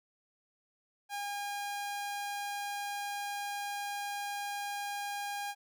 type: tone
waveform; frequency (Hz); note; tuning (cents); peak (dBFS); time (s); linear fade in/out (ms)
sawtooth; 812; G#5; -39; -32; 1.09-5.55; 50
effects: none